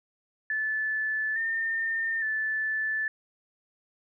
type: tone with pitch steps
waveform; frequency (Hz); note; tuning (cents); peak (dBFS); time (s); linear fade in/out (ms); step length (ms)
sine; 1742 / 1812 / 1749; A6 / A#6 / A6; -18 / -50 / -11; -26; 0.5-3.08; 2; 860
effects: none